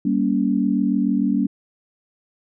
sine chord, G diminished, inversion none, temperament just, 196 / 235.2 / 282.2 Hz, G3 / Bb3 / Db4, 0 / +16 / +31 cents, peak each -21 dBFS, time 0.05-1.47 s, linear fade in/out 5 ms, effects none

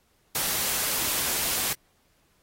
white noise, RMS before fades -27 dBFS, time 0.35-1.73 s, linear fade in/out 2 ms, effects pink hiss -67 dBFS RMS until 2.42 s + AAC 48 kbps

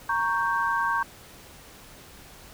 sine chord, G diminished, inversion first, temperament equal, 932.3 / 1108.7 / 1568 Hz, Bb5 / Db6 / G6, 0 / 0 / 0 cents, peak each -27 dBFS, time 0.09-1.03 s, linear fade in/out 5 ms, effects pink hiss -48 dBFS RMS until 2.53 s

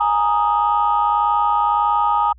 sine chord, Ab suspended second, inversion none, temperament equal, 830.6 / 932.3 / 1244.5 Hz, Ab5 / Bb5 / Eb6, 0 / 0 / 0 cents, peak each -18 dBFS, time 0-2.33 s, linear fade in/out 10 ms, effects tanh soft clip ceiling -7 dBFS + added 60 Hz sine -43 dBFS peak until 2.38 s

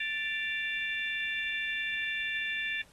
harmonic tone with a mistuned harmonic, 587.3 Hz, D5, in tune, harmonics 3 / 4 / 5 / 6, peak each -34 / -36 / -38 / -40 dBFS, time 0-2.82 s, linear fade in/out 5 ms, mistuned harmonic 5, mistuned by -110 cents, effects pink hiss -61 dBFS RMS until 2.92 s + AAC 32 kbps

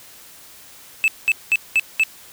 triangle tone bursts, 2622 Hz, E7, 10 cents flat, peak -11 dBFS, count 5, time 1.04-2.035 s, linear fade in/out 0 ms, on 39 ms, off 200 ms, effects white hiss -44 dBFS RMS until 2.32 s

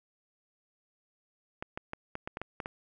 clicks, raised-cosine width 0.5 ms, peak -21 dBFS, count 9, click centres 1.625 / 1.775 / 1.934 / 2.154 / 2.275 / 2.371 / 2.416 / 2.602 / 2.659 s, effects none

